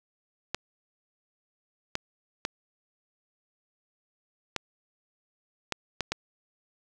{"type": "clicks", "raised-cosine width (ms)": 0.2, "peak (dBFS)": -11, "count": 7, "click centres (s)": [0.546, 1.954, 2.451, 4.563, 5.723, 6.007, 6.12], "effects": []}